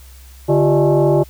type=tone with frequency modulation; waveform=sine; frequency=101.1 Hz; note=G#2; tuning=46 cents flat; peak=-10 dBFS; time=0.48-1.24 s; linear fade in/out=20 ms; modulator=246 Hz; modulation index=2.4; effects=added 65 Hz sine -38 dBFS peak until 1.29 s + white hiss -47 dBFS RMS until 1.29 s